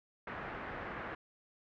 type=low-pass noise; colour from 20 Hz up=white; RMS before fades=-43 dBFS; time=0.27-1.15 s; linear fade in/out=5 ms; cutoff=1800 Hz; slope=24 dB/octave; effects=none